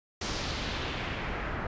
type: noise with low-pass filter sweep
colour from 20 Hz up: pink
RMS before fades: -34 dBFS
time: 0.21-1.67 s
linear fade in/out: 5 ms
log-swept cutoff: 6100 to 1500 Hz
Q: 1.5
effects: resampled to 16000 Hz